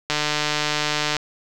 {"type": "click train", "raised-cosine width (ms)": 0.2, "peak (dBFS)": -4, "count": 161, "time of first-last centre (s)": [0.1, 1.167], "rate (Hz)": 150, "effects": []}